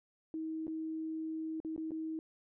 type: tone with dropouts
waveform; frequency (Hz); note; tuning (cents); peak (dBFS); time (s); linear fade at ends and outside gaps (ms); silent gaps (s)
sine; 318.4; D#4; +40; -36; 0.34-2.19; 1; 0.669-0.679 / 1.602-1.648 / 1.763-1.778 / 1.908-1.917
effects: none